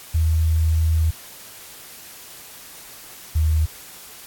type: tone pair in turn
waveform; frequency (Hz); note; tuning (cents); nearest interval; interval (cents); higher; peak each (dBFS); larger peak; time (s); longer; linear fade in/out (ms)
sine; 80.1 / 78.27; E2 / D#2; -49 / +11; unison; 40; first; -15; neither; 0.14-1.11 / 3.35-3.66; first; 10
effects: white hiss -41 dBFS RMS until 4.26 s + AAC 64 kbps